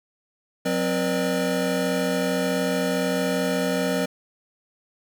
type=tone cluster; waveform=square; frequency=182.2 / 263.6 / 481.9 / 600 Hz; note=F#3 / C4 / B4 / D5; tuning=-26 / +13 / -43 / +37 cents; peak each=-28 dBFS; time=0.65-4.06 s; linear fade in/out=10 ms; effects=none